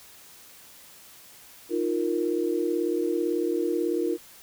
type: chord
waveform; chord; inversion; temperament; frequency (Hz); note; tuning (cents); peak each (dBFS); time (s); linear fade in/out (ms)
sine; Eb suspended second; none; equal; 311.1 / 349.2 / 466.2; Eb4 / F4 / Bb4; 0 / 0 / 0; -29 / -26 / -29; 1.69-4.18; 50
effects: white hiss -50 dBFS RMS until 4.42 s